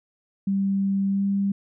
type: tone with pitch glide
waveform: sine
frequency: 196 to 198.16 Hz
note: G3 to G3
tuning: 0 to +19 cents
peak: -20 dBFS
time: 0.47-1.52 s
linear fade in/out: 5 ms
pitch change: +19 cents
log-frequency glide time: 1.09-1.24 s
effects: none